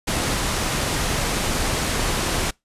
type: low-pass noise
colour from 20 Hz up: pink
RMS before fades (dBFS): -23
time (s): 0.07-2.51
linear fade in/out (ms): 10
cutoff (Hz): 11000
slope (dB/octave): 24
effects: noise-tail reverb RT60 0.2 s tail -26 dB re dry + resampled to 32000 Hz